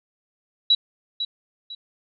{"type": "tone with echo", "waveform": "sine", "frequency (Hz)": 3912, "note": "B7", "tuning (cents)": -17, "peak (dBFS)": -13, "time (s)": [0.7, 0.75], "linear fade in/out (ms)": 5, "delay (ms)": 500, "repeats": 2, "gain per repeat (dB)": -10, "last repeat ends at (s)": 1.75, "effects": []}